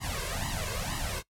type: noise with flanger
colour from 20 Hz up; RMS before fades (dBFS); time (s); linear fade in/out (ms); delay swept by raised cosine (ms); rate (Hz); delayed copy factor
pink; -33; 0-1.23; 50; 1 to 1.92; 2.1; +1
effects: noise-tail reverb RT60 0.1 s tail -20 dB re dry + low-pass 12000 Hz 12 dB/octave